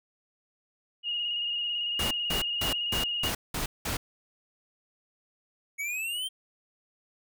sine tone with vibrato, 2860 Hz, F7, 41 cents sharp, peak -28 dBFS, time 1.03-3.32 s, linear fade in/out 50 ms, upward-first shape square, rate 18 Hz, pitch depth 22 cents each way
pink noise bursts, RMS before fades -31 dBFS, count 7, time 1.99-3.97 s, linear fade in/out 5 ms, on 120 ms, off 190 ms
square exponential sweep, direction up, 2217 to 3186 Hz, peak -31 dBFS, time 5.78-6.29 s, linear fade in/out 20 ms
effects none

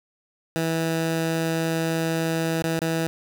15% pulse tone with dropouts, 163.3 Hz, E3, 16 cents flat, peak -16 dBFS, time 0.56-3.07 s, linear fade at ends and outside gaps 0 ms, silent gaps 2.623-2.641 / 2.791-2.817 s, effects none

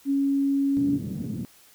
sine tone with pitch glide, 277.2 to 282.4 Hz, C#4 to C#4, 0 to +32 cents, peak -20 dBFS, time 0.05-1 s, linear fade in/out 50 ms, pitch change +32 cents, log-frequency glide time 0.73-0.85 s
white band-pass noise, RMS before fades -32 dBFS, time 0.77-1.45 s, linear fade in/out 0 ms, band 120 to 230 Hz, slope 24 dB/octave
effects white hiss -55 dBFS RMS until 1.74 s

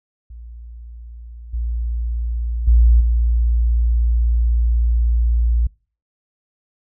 sine tone with level steps, 58.1 Hz, A#1, 5 cents flat, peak -33 / -19 / -8 / -13 dBFS, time 0.3-5.67 s, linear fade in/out 5 ms, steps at 1.53 / 2.67 / 3 s, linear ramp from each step 10 ms, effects noise-tail reverb RT60 0.4 s tail -26 dB re dry

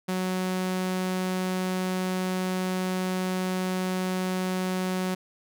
sawtooth tone, 185 Hz, F#3, in tune, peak -22 dBFS, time 0.08-5.15 s, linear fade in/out 10 ms, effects none

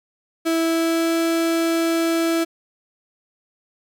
35% pulse tone with pitch glide, 328.1 to 330.8 Hz, E4 to E4, -8 to +6 cents, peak -16 dBFS, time 0.45-2.45 s, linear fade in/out 20 ms, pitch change +14 cents, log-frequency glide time 0.59-1.16 s, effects none

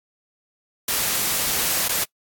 white noise with dropouts, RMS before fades -22 dBFS, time 0.88-2.04 s, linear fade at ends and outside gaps 5 ms, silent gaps 1.88-1.891 s, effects noise-tail reverb RT60 0.1 s tail -23 dB re dry + AAC 64 kbps

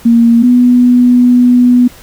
sine tone pair in turn, 233.1 / 246.2 Hz, A#3 / B3, 0 / -5 cents, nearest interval minor second, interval 95 cents, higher second, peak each -3 dBFS, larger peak neither, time 0.05-0.43 / 0.43-1.88 s, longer second, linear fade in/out 10 ms, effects pink hiss -37 dBFS RMS until 2.02 s

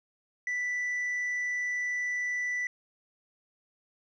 sine tone, 1975.5 Hz, B6, in tune, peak -26 dBFS, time 0.47-2.67 s, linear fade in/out 2 ms, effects tanh soft clip ceiling -28 dBFS

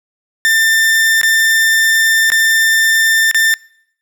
40% pulse tone with dropouts, 1791 Hz, A6, 30 cents sharp, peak -8 dBFS, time 0.45-3.54 s, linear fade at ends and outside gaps 0 ms, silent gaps 1.214-1.232 / 2.302-2.319 / 3.313-3.346 s, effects noise-tail reverb RT60 0.7 s tail -25 dB re dry

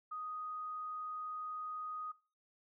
sine tone, 1246 Hz, D#6, 2 cents sharp, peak -40 dBFS, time 0.11-2.12 s, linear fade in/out 10 ms, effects noise-tail reverb RT60 0.3 s tail -18 dB re dry

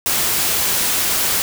white noise, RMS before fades -18 dBFS, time 0.06-1.42 s, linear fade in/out 0 ms, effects none

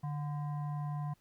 sine tone with frequency modulation, 148 Hz, D3, 14 cents sharp, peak -34 dBFS, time 0.03-1.14 s, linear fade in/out 10 ms, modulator 874 Hz, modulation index 0.43, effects pink hiss -72 dBFS RMS until 1.2 s

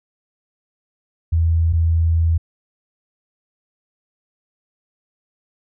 sine tone pair in turn, 82.41 / 82.41 Hz, E2 / E2, 0 / 0 cents, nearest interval unison, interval 0 cents, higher neither, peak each -13 dBFS, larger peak neither, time 1.32-1.73 / 1.73-2.38 s, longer second, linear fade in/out 10 ms, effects none

